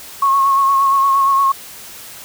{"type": "tone with vibrato", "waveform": "sine", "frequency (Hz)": 1094, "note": "C#6", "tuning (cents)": -23, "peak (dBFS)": -10, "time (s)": [0.22, 1.52], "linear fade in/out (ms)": 5, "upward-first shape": "sine", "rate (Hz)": 8.6, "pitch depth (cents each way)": 30, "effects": ["white hiss -35 dBFS RMS until 2.24 s"]}